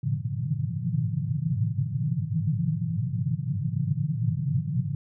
white band-pass noise, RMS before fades -27 dBFS, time 0.03-4.95 s, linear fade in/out 2 ms, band 100 to 170 Hz, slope 96 dB/octave, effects none

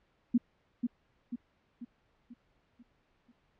sine tone with echo, 240 Hz, B3, 49 cents flat, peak -21 dBFS, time 0.34-0.38 s, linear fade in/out 10 ms, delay 490 ms, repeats 6, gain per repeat -6 dB, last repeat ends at 3.32 s, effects pink hiss -72 dBFS RMS until 3.59 s + low-pass 3000 Hz 12 dB/octave

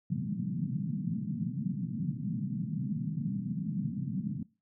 pink band-pass noise, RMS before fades -34 dBFS, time 0.1-4.43 s, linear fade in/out 5 ms, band 130 to 230 Hz, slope 48 dB/octave, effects noise-tail reverb RT60 0.3 s tail -22 dB re dry

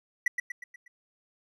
triangle tone with echo, 1955 Hz, B6, 18 cents flat, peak -19 dBFS, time 0.26-0.28 s, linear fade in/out 5 ms, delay 120 ms, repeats 5, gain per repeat -6 dB, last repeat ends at 0.88 s, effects none

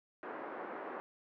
pink band-pass noise, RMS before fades -44 dBFS, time 0.23-1 s, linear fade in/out 0 ms, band 300 to 1600 Hz, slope 24 dB/octave, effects none

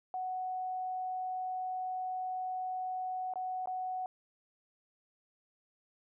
sine tone with dropouts, 742 Hz, F#5, 5 cents sharp, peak -34 dBFS, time 0.14-4.06 s, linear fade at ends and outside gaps 1 ms, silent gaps 3.337-3.357 / 3.658-3.673 s, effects none

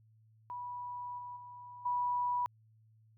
sine tone with level steps, 979 Hz, B5, 15 cents flat, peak -39 / -42 / -47 / -30 dBFS, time 0.5-2.46 s, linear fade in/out 0 ms, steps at 1.18 / 1.36 / 1.85 s, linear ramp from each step 10 ms, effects added 110 Hz sine -62 dBFS peak until 3.17 s

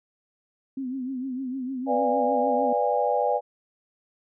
sine tone with vibrato, 259.3 Hz, C4, 15 cents flat, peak -28 dBFS, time 0.77-2.73 s, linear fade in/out 5 ms, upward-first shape triangle, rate 6.6 Hz, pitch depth 99 cents each way
sine chord, B diminished seventh, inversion none, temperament equal with one note detuned, 493.9 / 587.3 / 698.5 / 817.8 Hz, B4 / D5 / F5 / Ab5, 0 / 0 / 0 / -27 cents, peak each -26 / -26 / -29 / -25 dBFS, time 1.86-3.41 s, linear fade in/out 50 ms
effects none

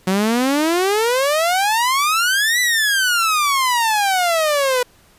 sawtooth exponential two-way sweep, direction up then down, 182.6 to 2000 to 487.3 Hz, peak -11 dBFS, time 0.07-4.83 s, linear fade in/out 5 ms, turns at 2.6 s, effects pink hiss -52 dBFS RMS until 5.18 s + resampled to 32000 Hz

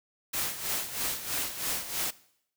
white noise with tremolo, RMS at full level -30 dBFS, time 0.33-2.11 s, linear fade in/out 10 ms, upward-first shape sine, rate 3.1 Hz, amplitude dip 70%, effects noise-tail reverb RT60 0.7 s tail -20 dB re dry

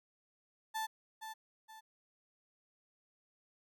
35% pulse tone with echo, 880 Hz, A5, in tune, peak -34 dBFS, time 0.74-0.87 s, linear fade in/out 20 ms, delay 470 ms, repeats 2, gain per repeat -8 dB, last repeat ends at 1.81 s, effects none

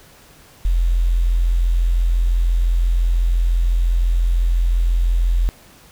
sine tone with quantisation, 42.91 Hz, F1, 30 cents flat, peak -13 dBFS, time 0.65-5.49 s, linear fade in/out 0 ms, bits 7, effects pink hiss -47 dBFS RMS until 5.91 s

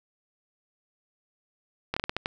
slowing click train, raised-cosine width 0.3 ms, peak -12 dBFS, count 7, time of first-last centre 1.94-2.259 s, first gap 25 ms, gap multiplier 1.3, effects none

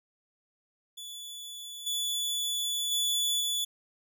sawtooth tone with level steps, 3449 Hz, A7, 35 cents flat, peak -37 / -26 / -23 / -25 dBFS, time 0.97-3.65 s, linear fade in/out 10 ms, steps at 1.86 / 2.91 / 3.4 s, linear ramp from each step 10 ms, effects none

